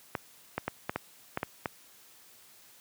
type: clicks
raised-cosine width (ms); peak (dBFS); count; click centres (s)
0.5; -15; 8; 0.152 / 0.58 / 0.68 / 0.895 / 0.96 / 1.374 / 1.431 / 1.658
effects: white hiss -57 dBFS RMS until 2.8 s + high-pass 80 Hz 12 dB/octave